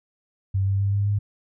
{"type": "tone with pitch steps", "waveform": "sine", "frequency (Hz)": [96.8, 98.15, 99.52, 100.91, 102.32], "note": ["G2", "G2", "G2", "G#2", "G#2"], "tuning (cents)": [-21, 3, 27, -49, -25], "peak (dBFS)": -19, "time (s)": [0.54, 1.19], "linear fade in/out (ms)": 10, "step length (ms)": 130, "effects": []}